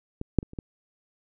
clicks, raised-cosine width 3 ms, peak -19 / -6 / -25 / -30 / -19 dBFS, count 5, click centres 0.214 / 0.387 / 0.429 / 0.534 / 0.588 s, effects none

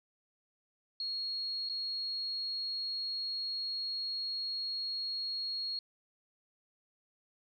sine tone with dropouts, 4300 Hz, C8, 47 cents sharp, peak -34 dBFS, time 1-5.79 s, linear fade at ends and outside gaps 2 ms, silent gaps 1.689-1.696 s, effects none

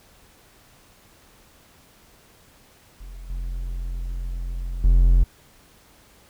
triangle tone with level steps, 43.65 Hz, F1, in tune, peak -33 / -24 / -10 dBFS, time 3-5.24 s, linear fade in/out 10 ms, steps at 3.3 / 4.84 s, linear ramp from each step 2 ms, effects pink hiss -54 dBFS RMS until 6.29 s

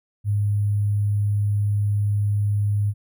sine tone with sample-and-hold, 102.8 Hz, G#2, 17 cents flat, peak -18 dBFS, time 0.24-2.94 s, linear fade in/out 50 ms, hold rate 11025 Hz, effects none

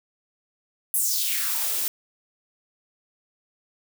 blue noise with high-pass filter sweep, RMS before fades -25 dBFS, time 0.94-1.88 s, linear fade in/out 0 ms, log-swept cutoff 11000 to 230 Hz, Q 2.8, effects none

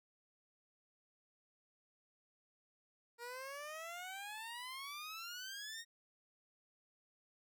15% pulse exponential sweep, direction up, 466.2 to 1882 Hz, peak -39 dBFS, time 3.18-5.85 s, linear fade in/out 50 ms, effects none

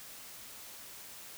silence, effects white hiss -49 dBFS RMS until 1.37 s

